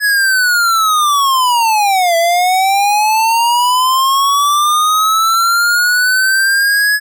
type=linear two-way sweep; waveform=square; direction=down then up; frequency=1695 to 665 to 1695 Hz; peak=-10 dBFS; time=0-7 s; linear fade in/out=50 ms; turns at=2.16 s; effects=none